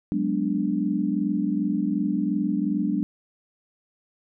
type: chord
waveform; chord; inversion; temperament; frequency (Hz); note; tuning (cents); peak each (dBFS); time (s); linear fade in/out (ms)
sine; G# half-diminished seventh; third; equal; 185 / 207.7 / 246.9 / 293.7; F#3 / G#3 / B3 / D4; 0 / 0 / 0 / 0; -28 / -26 / -30 / -26; 0.12-3.03; 0
effects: none